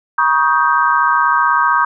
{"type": "chord", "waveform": "sine", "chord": "Eb dominant seventh", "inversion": "second", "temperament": "equal with one note detuned", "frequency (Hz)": [956.3, 1108.7, 1244.5, 1568], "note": ["Bb5", "Db6", "Eb6", "G6"], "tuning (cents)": [44, 0, 0, 0], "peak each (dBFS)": -16, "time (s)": [0.18, 1.85], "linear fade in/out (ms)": 5, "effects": []}